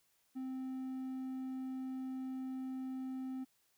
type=tone; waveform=triangle; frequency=260.8 Hz; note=C4; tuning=5 cents flat; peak=-37 dBFS; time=0.35-3.45 s; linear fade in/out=20 ms; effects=white hiss -75 dBFS RMS until 3.77 s